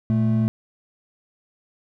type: tone pair together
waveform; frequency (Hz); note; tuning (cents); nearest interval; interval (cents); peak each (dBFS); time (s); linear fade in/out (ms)
triangle; 116.54 / 219.2; A#2 / A3; 0 / -6; major seventh; 1094; -18; 0.1-0.48; 0
effects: none